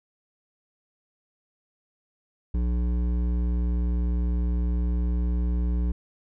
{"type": "tone with hard clipping", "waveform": "sine", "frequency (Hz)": 59.8, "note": "A#1", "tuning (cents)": 45, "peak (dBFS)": -24, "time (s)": [2.54, 5.92], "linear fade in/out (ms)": 5, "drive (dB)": 11, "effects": []}